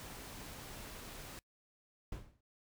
pink noise, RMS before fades -49 dBFS, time 0-1.39 s, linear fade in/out 0 ms
brown noise with exponential decay, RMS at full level -39 dBFS, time 2.12-2.41 s, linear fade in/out 5 ms, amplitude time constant 63 ms
effects noise-tail reverb RT60 0.1 s tail -24 dB re dry

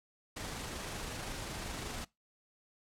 pink noise with amplitude modulation, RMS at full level -40 dBFS, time 0.36-2.05 s, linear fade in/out 10 ms, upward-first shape sine, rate 25.4 Hz, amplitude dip 25%, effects noise-tail reverb RT60 0.2 s tail -22 dB re dry + low-pass 10000 Hz 12 dB/octave

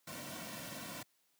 pink noise with comb filter, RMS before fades -45 dBFS, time 0.07-1.03 s, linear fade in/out 5 ms, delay 2.4 ms, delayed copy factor -0.75, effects white hiss -75 dBFS RMS until 1.39 s + high-pass 150 Hz 12 dB/octave

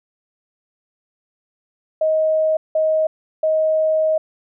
sine tone bursts at uneven times, 629 Hz, D#5, 19 cents sharp, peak -14 dBFS, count 3, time 2.01-2.57 / 2.75-3.07 / 3.43-4.18 s, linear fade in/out 5 ms, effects none

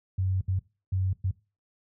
sine tone bursts at uneven times, 94.2 Hz, F#2, 32 cents sharp, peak -23 dBFS, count 4, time 0.18-0.41 / 0.48-0.59 / 0.92-1.13 / 1.24-1.31 s, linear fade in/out 5 ms, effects noise-tail reverb RT60 0.3 s tail -20 dB re dry + high-pass 60 Hz 12 dB/octave

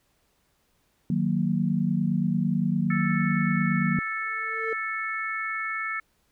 sine chord, D# minor, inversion none, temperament equal, 155.56 / 185 / 233.1 Hz, D#3 / F#3 / A#3, 0 / 0 / 0 cents, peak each -27 / -25 / -27 dBFS, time 1.1-3.99 s, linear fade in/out 2 ms
harmonic tone, 440.2 Hz, A4, 1 cent sharp, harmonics 3 / 4 / 5, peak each -32 / -32 / -32 dBFS, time 2.9-6 s, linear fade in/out 5 ms
triangle tone with exponential growth, 448.4 Hz, A4, 33 cents sharp, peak -24 dBFS, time 4.17-4.73 s, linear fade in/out 2 ms, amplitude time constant 120 ms
effects pink hiss -69 dBFS RMS until 6.31 s

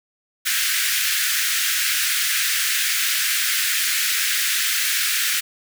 pink high-pass noise, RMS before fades -21 dBFS, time 0.45-5.41 s, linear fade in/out 20 ms, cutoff 1500 Hz, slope 48 dB/octave, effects none

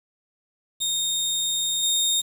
25% pulse tone with level steps, 3687 Hz, A#7, 20 cents flat, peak -19 / -16 dBFS, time 0.8-2.22 s, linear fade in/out 20 ms, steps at 1.83 s, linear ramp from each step 2 ms, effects 7-bit

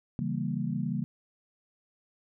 sine chord, C# diminished seventh, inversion none, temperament equal, 138.59 / 164.81 / 196 / 233.1 Hz, C#3 / E3 / G3 / Bb3, 0 / 0 / 0 / 0 cents, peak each -34 dBFS, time 0.19-1.04 s, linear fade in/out 0 ms, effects none

